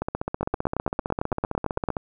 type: two click trains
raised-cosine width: 1 ms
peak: -10 / -12 dBFS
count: 14 / 31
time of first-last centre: 0.43-1.887 / 0.02-1.968 s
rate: 8.92 / 15.4 Hz
effects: none